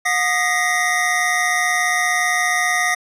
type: tone cluster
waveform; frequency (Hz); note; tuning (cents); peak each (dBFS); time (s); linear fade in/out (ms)
square; 723 / 1231 / 1891 / 2046; F#5 / D#6 / A#6 / C7; -40 / -19 / +24 / -39; -24 / -25 / -20 / -23; 0.05-2.95; 10
effects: low-pass 11000 Hz 12 dB/octave